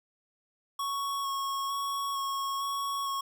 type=tone with vibrato; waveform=square; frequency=1104 Hz; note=C#6; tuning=7 cents flat; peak=-31 dBFS; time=0.79-3.21 s; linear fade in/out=5 ms; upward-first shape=square; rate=1.1 Hz; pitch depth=12 cents each way; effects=none